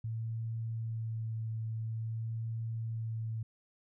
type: tone with vibrato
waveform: sine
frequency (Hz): 112.5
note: A2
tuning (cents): +39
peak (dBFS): -34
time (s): 0.04-3.43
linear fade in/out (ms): 5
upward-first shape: sine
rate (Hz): 0.49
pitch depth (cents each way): 15
effects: none